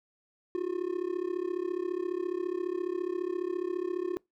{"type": "tone with amplitude modulation", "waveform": "triangle", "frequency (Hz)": 358.8, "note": "F4", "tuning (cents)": 47, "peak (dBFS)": -24, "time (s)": [0.55, 4.17], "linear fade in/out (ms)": 0, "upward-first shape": "sine", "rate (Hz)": 34.6, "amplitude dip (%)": 90, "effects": ["noise-tail reverb RT60 0.2 s tail -25 dB re dry"]}